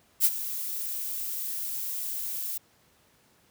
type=noise with ADSR envelope; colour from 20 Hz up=violet; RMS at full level=-19 dBFS; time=0.2-2.58 s; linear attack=48 ms; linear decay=46 ms; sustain=-14 dB; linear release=8 ms; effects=pink hiss -63 dBFS RMS until 3.5 s + high-pass 80 Hz 12 dB/octave